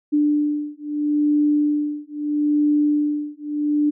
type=beating tone pair; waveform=sine; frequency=295.7 / 296.47 Hz; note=D4 / D4; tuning=+12 / +16 cents; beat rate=0.77 Hz; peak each=-20 dBFS; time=0.12-3.91 s; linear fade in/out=20 ms; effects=none